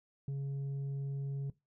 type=tone with tanh clipping; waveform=sine; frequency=138.59 Hz; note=C#3; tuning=in tune; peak=-35 dBFS; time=0.28-1.5 s; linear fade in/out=2 ms; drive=3 dB; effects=noise-tail reverb RT60 0.2 s tail -19 dB re dry